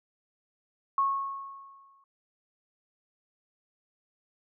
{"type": "tone with exponential decay", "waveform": "sine", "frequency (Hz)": 1097, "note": "C#6", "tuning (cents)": -18, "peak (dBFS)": -21, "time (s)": [0.98, 2.04], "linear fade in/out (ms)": 2, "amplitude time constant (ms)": 230, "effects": []}